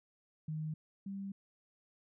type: tone pair in turn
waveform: sine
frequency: 155.56 / 196.47 Hz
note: D#3 / G3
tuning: 0 / +4 cents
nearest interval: major third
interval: 404 cents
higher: second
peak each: -36 / -39 dBFS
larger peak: first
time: 0.48-0.74 / 1.06-1.32 s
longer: neither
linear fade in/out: 5 ms
effects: none